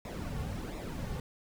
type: noise with flanger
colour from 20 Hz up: brown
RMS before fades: -38 dBFS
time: 0.05-1.2 s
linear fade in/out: 2 ms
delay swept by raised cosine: 0.65 to 3.15 ms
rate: 1.4 Hz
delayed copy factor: -0.65
effects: none